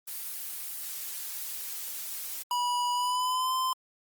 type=noise; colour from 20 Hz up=blue; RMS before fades=-37 dBFS; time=0.07-2.43 s; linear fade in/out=10 ms
type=tone with pitch glide; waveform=square; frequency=976 to 1032.8 Hz; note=B5 to C6; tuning=-21 to -23 cents; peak=-27 dBFS; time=2.51-3.73 s; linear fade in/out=2 ms; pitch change=+98 cents; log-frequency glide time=2.92-3.53 s
effects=Opus 24 kbps